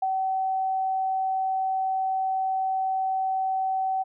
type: tone with ADSR envelope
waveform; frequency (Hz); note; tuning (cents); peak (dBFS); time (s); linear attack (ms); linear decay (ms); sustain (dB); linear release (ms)
sine; 762; G5; -49; -21; 0.02-4.04; 7; 35; -2; 24
effects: none